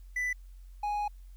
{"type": "tone pair in turn", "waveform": "triangle", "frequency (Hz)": [1989, 830], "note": ["B6", "G#5"], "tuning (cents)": [12, -1], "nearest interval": "octave + minor third", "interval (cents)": 1513, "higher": "first", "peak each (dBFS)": -27, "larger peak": "neither", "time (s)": [[0.16, 0.33], [0.83, 1.08]], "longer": "second", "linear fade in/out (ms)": 5, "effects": ["added 45 Hz sine -46 dBFS peak until 1.36 s", "white hiss -70 dBFS RMS until 1.36 s"]}